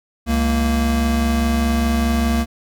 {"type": "tone pair together", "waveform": "square", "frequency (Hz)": [68.5, 230.4], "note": ["C#2", "A#3"], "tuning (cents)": [-20, -20], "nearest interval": "octave + major sixth", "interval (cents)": 2100, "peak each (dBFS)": -19, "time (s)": [0.26, 2.46], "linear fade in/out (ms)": 50, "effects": []}